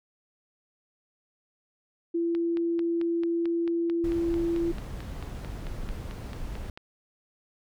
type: tone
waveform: sine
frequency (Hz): 337.6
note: E4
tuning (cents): +41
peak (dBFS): -24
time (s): 2.14-4.72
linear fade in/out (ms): 10
type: click train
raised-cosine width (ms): 0.3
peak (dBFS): -26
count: 21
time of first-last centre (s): 2.35-6.775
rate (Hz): 4.52
type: noise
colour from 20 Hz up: brown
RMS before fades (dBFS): -36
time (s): 4.04-6.7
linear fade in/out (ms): 2
effects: none